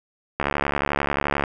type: click train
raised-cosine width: 0.5 ms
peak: -6 dBFS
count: 75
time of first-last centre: 0.4-1.438 s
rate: 71.3 Hz
effects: none